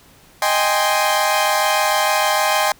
sawtooth chord, Ab major seventh, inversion second, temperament equal, 622.3 / 784 / 830.6 / 1046.5 Hz, Eb5 / G5 / Ab5 / C6, 0 / 0 / 0 / 0 cents, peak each -17 dBFS, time 0.42-2.72 s, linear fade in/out 2 ms, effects pink hiss -49 dBFS RMS until 2.79 s

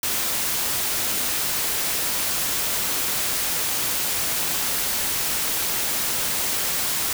white noise, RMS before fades -24 dBFS, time 0.03-7.13 s, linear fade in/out 2 ms, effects none

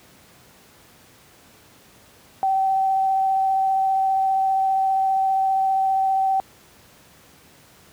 sine tone with vibrato, 770 Hz, G5, 31 cents flat, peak -17 dBFS, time 2.43-6.4 s, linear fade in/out 0 ms, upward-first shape sine, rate 15 Hz, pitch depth 10 cents each way, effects pink hiss -51 dBFS RMS until 7.92 s + high-pass 80 Hz 12 dB/octave

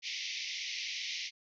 pink band-pass noise, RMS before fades -39 dBFS, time 0.02-1.31 s, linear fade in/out 50 ms, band 2000 to 6100 Hz, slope 96 dB/octave, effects none

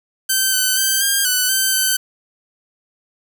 5% pulse tone with pitch steps, 1546 / 1517 / 1558 / 1605 / 1495 / 1546 / 1532 Hz, G6 / F#6 / G6 / G6 / F#6 / G6 / G6, -24 / +43 / -11 / +40 / +17 / -24 / -40 cents, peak -4 dBFS, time 0.29-1.97 s, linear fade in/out 10 ms, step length 240 ms, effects none

